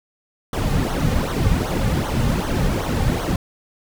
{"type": "noise with flanger", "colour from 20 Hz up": "brown", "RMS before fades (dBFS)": -20, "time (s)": [0.53, 3.36], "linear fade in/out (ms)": 2, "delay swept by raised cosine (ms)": [0.4, 3.1], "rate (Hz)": 2.6, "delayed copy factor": -0.75, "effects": []}